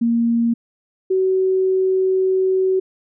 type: tone pair in turn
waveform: sine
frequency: 233.1 / 377 Hz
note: A#3 / F#4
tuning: 0 / +32 cents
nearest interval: minor sixth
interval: 832 cents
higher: second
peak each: -14 dBFS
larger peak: neither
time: 0.01-0.54 / 1.1-2.8 s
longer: second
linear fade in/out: 10 ms
effects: none